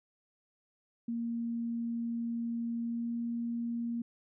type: tone with pitch glide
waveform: sine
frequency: 233.1 to 234.6 Hz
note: A#3 to A#3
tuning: 0 to +11 cents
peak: -32 dBFS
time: 1.08-4.02 s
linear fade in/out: 5 ms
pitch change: +11 cents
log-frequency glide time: 2.82-3.13 s
effects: none